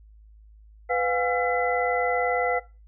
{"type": "tone cluster", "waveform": "sine", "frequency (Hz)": [498.2, 710, 808, 1357, 2012], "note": ["B4", "F5", "G#5", "E6", "B6"], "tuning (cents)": [15, 28, -48, 50, 32], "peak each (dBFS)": [-25, -26, -33, -32, -29], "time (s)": [0.89, 2.6], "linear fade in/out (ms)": 20, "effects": ["noise-tail reverb RT60 0.3 s tail -20 dB re dry", "added 53 Hz sine -48 dBFS peak until 2.87 s"]}